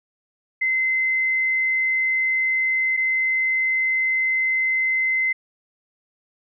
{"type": "tone pair in turn", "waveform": "sine", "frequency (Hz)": [2060, 2060], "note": ["C7", "C7"], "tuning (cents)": [-28, -28], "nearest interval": "unison", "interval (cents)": 0, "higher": "neither", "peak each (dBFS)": [-18, -18], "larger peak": "neither", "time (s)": [[0.61, 2.97], [2.97, 5.33]], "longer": "neither", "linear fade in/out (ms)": 10, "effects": []}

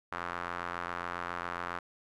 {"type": "tone with band-pass filter", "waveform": "sawtooth", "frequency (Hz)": 87.31, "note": "F2", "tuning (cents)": 0, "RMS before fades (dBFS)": -38, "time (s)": [0.12, 1.79], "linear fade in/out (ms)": 5, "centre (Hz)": 1300, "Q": 2.3, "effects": []}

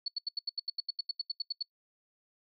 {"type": "tone bursts", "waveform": "sine", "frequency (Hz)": 4426, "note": "C#8", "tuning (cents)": -3, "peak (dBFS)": -30, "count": 16, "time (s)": [0.06, 1.627], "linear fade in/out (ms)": 5, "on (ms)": 22, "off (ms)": 81, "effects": ["noise-tail reverb RT60 0.1 s tail -24 dB re dry"]}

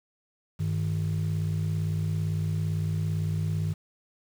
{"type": "tone pair together", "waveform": "sine", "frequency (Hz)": [99.2, 156.97], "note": ["G2", "D#3"], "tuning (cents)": [21, 16], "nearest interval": "minor sixth", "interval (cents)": 795, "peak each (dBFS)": -26, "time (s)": [0.59, 3.74], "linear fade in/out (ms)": 20, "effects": ["tanh soft clip ceiling -22 dBFS", "8-bit"]}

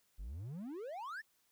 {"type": "exponential sweep", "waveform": "triangle", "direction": "up", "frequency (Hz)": [42.97, 1868], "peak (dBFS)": -40, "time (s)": [0.18, 1.22], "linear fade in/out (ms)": 20, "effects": ["white hiss -75 dBFS RMS until 1.51 s"]}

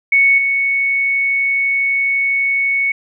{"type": "tone with level steps", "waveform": "sine", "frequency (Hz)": 2217, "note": "C#7", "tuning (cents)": 0, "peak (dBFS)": [-8, -13], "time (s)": [0.12, 2.92], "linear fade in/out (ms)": 5, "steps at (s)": 0.38, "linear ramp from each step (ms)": 2, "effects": []}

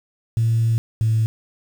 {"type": "tone pair in turn", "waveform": "sine", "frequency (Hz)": [113.9, 110.98], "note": ["A#2", "A2"], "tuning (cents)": [-40, 15], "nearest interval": "unison", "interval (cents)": 45, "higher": "first", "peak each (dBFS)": -14, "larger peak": "neither", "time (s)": [[0.37, 0.78], [1.01, 1.26]], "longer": "first", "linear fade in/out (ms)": 0, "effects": ["tanh soft clip ceiling -11 dBFS", "7-bit"]}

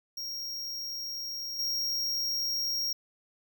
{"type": "tone with level steps", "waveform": "square", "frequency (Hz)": 5588, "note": "F8", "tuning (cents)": 0, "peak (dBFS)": [-35, -29], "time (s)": [0.17, 2.93], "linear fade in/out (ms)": 5, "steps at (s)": 1.59, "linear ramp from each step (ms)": 2, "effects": []}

